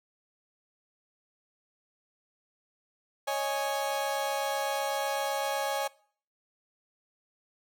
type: chord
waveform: 35% pulse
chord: C# suspended second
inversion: none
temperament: equal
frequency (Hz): 554.4 / 622.3 / 830.6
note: C#5 / D#5 / G#5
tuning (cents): 0 / 0 / 0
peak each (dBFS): -31 / -35 / -30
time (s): 3.27-5.88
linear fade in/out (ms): 10
effects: noise-tail reverb RT60 0.5 s tail -22 dB re dry